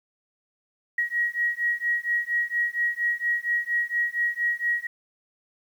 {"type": "beating tone pair", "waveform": "sine", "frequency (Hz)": [1899, 1903.3], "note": ["A#6", "A#6"], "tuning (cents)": [32, 36], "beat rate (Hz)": 4.3, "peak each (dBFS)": -26, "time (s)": [0.98, 4.87], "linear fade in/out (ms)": 5, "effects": ["9-bit"]}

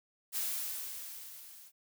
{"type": "noise with level ramp", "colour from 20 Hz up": "blue", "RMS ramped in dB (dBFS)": [-33, -55], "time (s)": [0.32, 1.72], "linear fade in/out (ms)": 50, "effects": []}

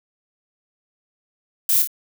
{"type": "noise with echo", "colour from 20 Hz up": "violet", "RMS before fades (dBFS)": -18, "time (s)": [1.69, 1.82], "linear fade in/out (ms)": 2, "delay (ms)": 27, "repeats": 2, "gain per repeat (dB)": -5, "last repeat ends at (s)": 1.874, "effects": []}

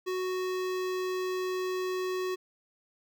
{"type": "tone with notch filter", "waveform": "square", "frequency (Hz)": 369.8, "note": "F#4", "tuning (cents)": -1, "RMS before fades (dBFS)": -32, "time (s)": [0.06, 2.36], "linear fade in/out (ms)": 20, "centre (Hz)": 10000, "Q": 1.1, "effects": []}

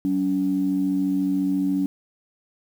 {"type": "tone pair together", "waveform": "sine", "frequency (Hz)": [189.01, 283.2], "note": ["F#3", "C#4"], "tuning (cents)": [37, 37], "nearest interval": "perfect fifth", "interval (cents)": 700, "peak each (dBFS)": [-25, -20], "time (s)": [0.05, 1.86], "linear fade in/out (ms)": 0, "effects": ["tanh soft clip ceiling -12 dBFS", "8-bit"]}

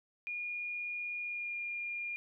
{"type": "tone with pitch glide", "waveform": "sine", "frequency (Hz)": [2432, 2411], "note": ["D#7", "D7"], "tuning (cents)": [-40, 45], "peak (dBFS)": -36, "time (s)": [0.27, 2.16], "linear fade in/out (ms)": 0, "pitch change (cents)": -15, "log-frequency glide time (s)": [1.22, 1.56], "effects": []}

